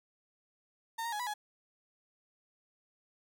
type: tone with pitch steps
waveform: 35% pulse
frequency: 913 / 933 / 837 / 982 / 839 Hz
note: A#5 / A#5 / G#5 / B5 / G#5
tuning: -36 / +1 / +13 / -10 / +17 cents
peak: -33 dBFS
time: 0.98-1.34 s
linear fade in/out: 10 ms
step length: 72 ms
effects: none